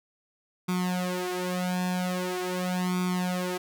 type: tone with flanger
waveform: sawtooth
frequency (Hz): 181.4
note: F#3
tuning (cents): -34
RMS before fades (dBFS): -29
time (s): 0.68-3.58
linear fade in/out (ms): 10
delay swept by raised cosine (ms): 0.85 to 4.35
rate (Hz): 0.43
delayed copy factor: +0.95
effects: none